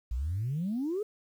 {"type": "exponential sweep", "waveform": "sine", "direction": "up", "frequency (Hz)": [55, 440], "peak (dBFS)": -28, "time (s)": [0.11, 1.03], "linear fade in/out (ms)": 5, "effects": ["tanh soft clip ceiling -25 dBFS", "10-bit"]}